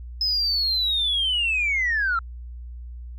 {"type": "linear sweep", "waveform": "sine", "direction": "down", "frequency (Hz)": [5140, 1318.5], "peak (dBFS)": -19, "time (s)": [0.21, 2.19], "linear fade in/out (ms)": 2, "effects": ["tanh soft clip ceiling -16 dBFS", "added 60 Hz sine -34 dBFS peak until 3.18 s"]}